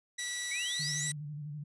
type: tone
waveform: 15% pulse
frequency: 1953 Hz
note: B6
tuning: 20 cents flat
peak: -29 dBFS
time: 0.18-1.12 s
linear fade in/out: 10 ms
type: noise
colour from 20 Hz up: blue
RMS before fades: -41 dBFS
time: 0.19-1.12 s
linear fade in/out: 2 ms
type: exponential sweep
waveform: sine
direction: up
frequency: 2164 to 8690 Hz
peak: -35 dBFS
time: 0.51-1.12 s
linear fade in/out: 5 ms
type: tone with vibrato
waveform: sine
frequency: 148.2 Hz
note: D3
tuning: 16 cents sharp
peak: -38 dBFS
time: 0.79-1.64 s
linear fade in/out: 10 ms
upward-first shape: square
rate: 12 Hz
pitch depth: 45 cents each way
effects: resampled to 24000 Hz